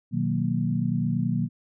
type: chord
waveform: sine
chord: B major seventh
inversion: none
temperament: equal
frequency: 123.47 / 155.56 / 185 / 233.1 Hz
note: B2 / D#3 / F#3 / A#3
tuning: 0 / 0 / 0 / 0 cents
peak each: -28 dBFS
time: 0.11-1.49 s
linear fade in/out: 50 ms
effects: none